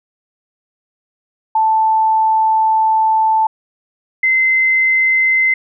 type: tone pair in turn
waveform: sine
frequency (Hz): 880 / 2064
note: A5 / C7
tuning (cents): 0 / -24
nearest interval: octave + minor third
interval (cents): 1476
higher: second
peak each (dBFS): -10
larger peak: neither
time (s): 1.55-3.47 / 4.23-5.54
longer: first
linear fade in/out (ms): 5
effects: none